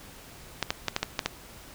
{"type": "clicks", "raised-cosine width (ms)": 0.2, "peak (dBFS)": -8, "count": 7, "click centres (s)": [0.627, 0.705, 0.883, 0.964, 1.03, 1.192, 1.26], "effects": ["pink hiss -48 dBFS RMS until 1.74 s"]}